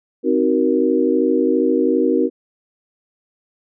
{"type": "chord", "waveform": "sine", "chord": "C half-diminished seventh", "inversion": "none", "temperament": "just", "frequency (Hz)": [261.6, 314, 376.7, 470.9], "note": ["C4", "Eb4", "Gb4", "Bb4"], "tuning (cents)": [0, 16, 31, 18], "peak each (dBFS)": -19, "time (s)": [0.23, 2.3], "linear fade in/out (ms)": 50, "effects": []}